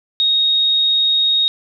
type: tone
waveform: sine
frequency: 3743 Hz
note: A#7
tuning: 6 cents sharp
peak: -12 dBFS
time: 0.2-1.48 s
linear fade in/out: 0 ms
effects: none